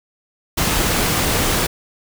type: noise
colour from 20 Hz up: pink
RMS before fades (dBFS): -18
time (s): 0.57-1.67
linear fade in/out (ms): 10
effects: none